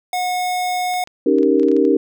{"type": "tone", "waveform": "square", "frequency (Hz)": 727, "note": "F#5", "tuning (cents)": -31, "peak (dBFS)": -19, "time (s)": [0.13, 1.04], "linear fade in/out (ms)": 2}
{"type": "clicks", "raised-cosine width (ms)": 0.2, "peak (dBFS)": -23, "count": 10, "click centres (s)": [0.938, 1.074, 1.385, 1.431, 1.597, 1.632, 1.685, 1.716, 1.766, 1.851]}
{"type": "chord", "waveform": "sine", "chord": "Eb dominant seventh", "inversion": "third", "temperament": "equal", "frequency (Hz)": [277.2, 311.1, 392, 466.2], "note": ["Db4", "Eb4", "G4", "Bb4"], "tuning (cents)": [0, 0, 0, 0], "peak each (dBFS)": -17, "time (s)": [1.26, 1.97], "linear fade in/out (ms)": 5}
{"effects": []}